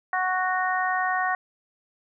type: harmonic tone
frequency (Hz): 370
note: F#4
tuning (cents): 0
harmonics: 2 / 3 / 4 / 5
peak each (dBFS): -26 / -28 / -30 / -28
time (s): 0.13-1.35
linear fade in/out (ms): 2
effects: none